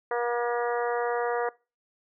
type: harmonic tone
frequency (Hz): 239.3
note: A#3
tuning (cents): +46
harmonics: 2 / 3 / 4 / 5 / 6 / 7 / 8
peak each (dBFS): -28 / -32 / -34 / -36 / -38 / -39 / -40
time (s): 0.11-1.49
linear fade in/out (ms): 2
effects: noise-tail reverb RT60 0.3 s tail -23 dB re dry